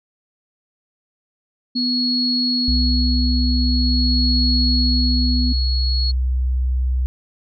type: tone with tremolo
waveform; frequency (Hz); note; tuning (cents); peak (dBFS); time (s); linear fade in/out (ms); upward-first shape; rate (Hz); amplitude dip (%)
sine; 4336; C#8; -39; -18; 1.75-6.12; 20; sine; 0.45; 45
type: tone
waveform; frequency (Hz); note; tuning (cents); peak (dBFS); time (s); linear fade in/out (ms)
sine; 247.9; B3; +7; -20; 1.75-5.53; 10
type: tone with pitch glide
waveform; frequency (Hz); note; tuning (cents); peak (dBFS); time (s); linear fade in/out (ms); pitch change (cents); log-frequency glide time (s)
sine; 64 to 63.52; C2 to B1; -38 to +49; -16; 2.68-7.06; 0; -13; 3.34-6.28
effects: none